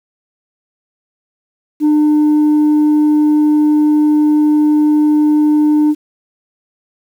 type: tone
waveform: sine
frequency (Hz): 301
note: D4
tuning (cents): +43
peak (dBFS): -5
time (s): 1.8-5.95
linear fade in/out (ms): 50
effects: tanh soft clip ceiling -7 dBFS + 7-bit